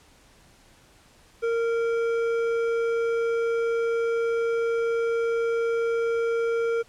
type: tone with hard clipping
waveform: sine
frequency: 462.1 Hz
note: A#4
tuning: 15 cents flat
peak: -24 dBFS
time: 1.42-6.83 s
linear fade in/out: 20 ms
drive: 9 dB
effects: pink hiss -56 dBFS RMS until 6.88 s + low-pass 10000 Hz 12 dB/octave